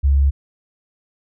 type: tone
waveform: sine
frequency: 69.4 Hz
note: C#2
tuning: 3 cents sharp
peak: -11 dBFS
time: 0.03-0.31 s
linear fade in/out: 20 ms
effects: none